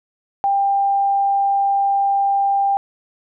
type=tone; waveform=sine; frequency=794 Hz; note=G5; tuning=22 cents sharp; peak=-14 dBFS; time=0.44-2.77 s; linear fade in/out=0 ms; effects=none